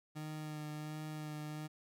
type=tone with vibrato; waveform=30% pulse; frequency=152.7 Hz; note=D#3; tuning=32 cents flat; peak=-39 dBFS; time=0.15-1.68 s; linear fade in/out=20 ms; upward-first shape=sine; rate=1.4 Hz; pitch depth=18 cents each way; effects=none